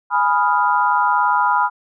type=chord; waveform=sine; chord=F half-diminished seventh; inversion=first; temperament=equal; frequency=830.6 / 987.8 / 1244.5 / 1396.9 Hz; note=Ab5 / Cb6 / Eb6 / F6; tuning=0 / 0 / 0 / 0 cents; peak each=-20 / -16 / -22 / -21 dBFS; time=0.1-1.7 s; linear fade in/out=50 ms; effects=none